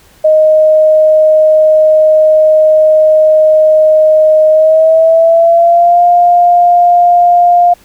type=tone with pitch glide; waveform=sine; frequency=622.3 to 702.6 Hz; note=D#5 to F5; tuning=0 to +10 cents; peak=-3 dBFS; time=0.24-7.74 s; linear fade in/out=10 ms; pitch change=+210 cents; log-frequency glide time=4.5-6.03 s; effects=pink hiss -44 dBFS RMS until 7.84 s